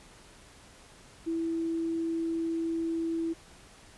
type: tone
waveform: sine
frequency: 329.6 Hz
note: E4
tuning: in tune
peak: -28 dBFS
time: 1.26-3.34 s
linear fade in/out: 20 ms
effects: pink hiss -54 dBFS RMS until 3.97 s + resampled to 24000 Hz